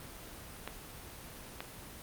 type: clicks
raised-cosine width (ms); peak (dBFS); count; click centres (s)
0.3; -21; 2; 0.676 / 1.605
effects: pink hiss -48 dBFS RMS until 2.02 s + Opus 24 kbps